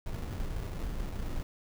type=noise with sample-and-hold; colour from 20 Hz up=brown; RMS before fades=-35 dBFS; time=0.06-1.43 s; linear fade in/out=5 ms; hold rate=1575 Hz; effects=none